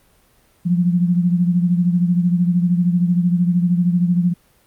sine beating tone pair, 174.61 / 187.61 Hz, F3 / F#3, 0 / +24 cents, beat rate 13 Hz, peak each -14 / -21 dBFS, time 0.65-4.34 s, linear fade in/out 20 ms, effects pink hiss -56 dBFS RMS until 4.66 s + Opus 32 kbps

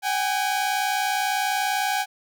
sawtooth tone pair together, 761 / 821 Hz, F#5 / G#5, +48 / -20 cents, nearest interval minor second, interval 132 cents, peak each -21 dBFS, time 0.02-2.06 s, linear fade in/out 50 ms, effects none

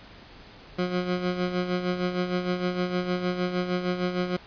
20% pulse tone with tremolo, 180 Hz, F#3, 47 cents flat, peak -18 dBFS, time 0.78-4.37 s, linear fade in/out 10 ms, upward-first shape sine, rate 6.5 Hz, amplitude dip 60%, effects pink hiss -48 dBFS RMS until 4.46 s + resampled to 11025 Hz

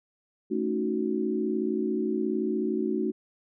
sine chord, D# half-diminished seventh, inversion second, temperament equal, 220 / 277.2 / 311.1 / 370 Hz, A3 / C#4 / D#4 / F#4, 0 / 0 / 0 / 0 cents, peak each -30 / -34 / -31 / -29 dBFS, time 0.5-3.12 s, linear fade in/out 20 ms, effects none

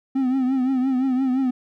triangle tone with vibrato, 260.2 Hz, C4, 9 cents flat, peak -16 dBFS, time 0.15-1.51 s, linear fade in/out 10 ms, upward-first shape triangle, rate 5.8 Hz, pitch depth 83 cents each way, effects none

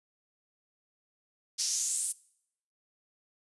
pink noise with high-pass filter sweep, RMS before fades -31 dBFS, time 1.58-2.13 s, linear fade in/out 20 ms, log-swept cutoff 5100 to 9400 Hz, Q 3.4, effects noise-tail reverb RT60 0.7 s tail -22 dB re dry + resampled to 24000 Hz

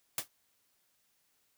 white noise with exponential decay, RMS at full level -29 dBFS, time 0.18-0.28 s, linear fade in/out 2 ms, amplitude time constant 20 ms, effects white hiss -74 dBFS RMS until 1.57 s

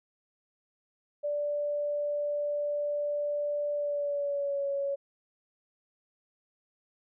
sine tone with pitch glide, 585 to 558.9 Hz, D5 to C#5, -7 to +14 cents, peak -28 dBFS, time 1.23-4.96 s, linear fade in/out 20 ms, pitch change -79 cents, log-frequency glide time 3.74-4.68 s, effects none

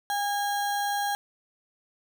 sine tone with sample-and-hold, 811 Hz, G#5, 41 cents flat, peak -25 dBFS, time 0.1-1.15 s, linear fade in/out 0 ms, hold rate 2450 Hz, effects none

